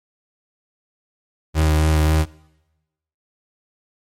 35% pulse tone with vibrato, 77.78 Hz, D#2, in tune, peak -12 dBFS, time 1.54-2.26 s, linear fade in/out 50 ms, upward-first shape sine, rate 3.7 Hz, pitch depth 18 cents each way, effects noise-tail reverb RT60 1.0 s tail -23 dB re dry + MP3 64 kbps

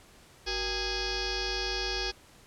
sine tone with frequency modulation, 2500 Hz, D#7, 8 cents sharp, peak -29 dBFS, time 0.46-2.12 s, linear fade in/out 20 ms, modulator 425 Hz, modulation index 6.7, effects pink hiss -56 dBFS RMS until 2.46 s + low-pass 11000 Hz 12 dB/octave

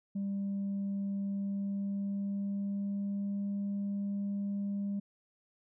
sine tone with pitch glide, 198.2 to 200.6 Hz, G3 to G3, +19 to +40 cents, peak -30 dBFS, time 0.15-5 s, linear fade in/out 10 ms, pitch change +21 cents, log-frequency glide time 1.23-3.49 s, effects tanh soft clip ceiling -30 dBFS

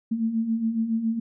sine beating tone pair, 220 / 227.2 Hz, A3 / A#3, 0 / -44 cents, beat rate 7.2 Hz, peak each -30 / -23 dBFS, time 0.11-1.2 s, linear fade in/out 10 ms, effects none

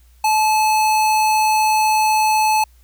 square tone, 864 Hz, A5, 32 cents flat, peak -14 dBFS, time 0.24-2.64 s, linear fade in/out 5 ms, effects added 60 Hz sine -47 dBFS peak until 2.83 s + white hiss -59 dBFS RMS until 2.83 s

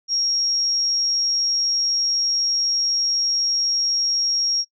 sine tone, 5588 Hz, F8, in tune, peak -18 dBFS, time 0.08-4.65 s, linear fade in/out 50 ms, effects noise-tail reverb RT60 0.1 s tail -24 dB re dry

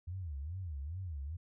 sine tone with vibrato, 80.8 Hz, E2, 34 cents flat, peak -38 dBFS, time 0.07-1.37 s, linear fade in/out 10 ms, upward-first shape sine, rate 2.4 Hz, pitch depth 290 cents each way, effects none

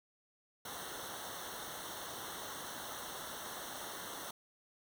pink noise with comb filter, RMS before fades -45 dBFS, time 0.65-4.31 s, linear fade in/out 5 ms, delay 0.41 ms, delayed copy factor -0.95, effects none

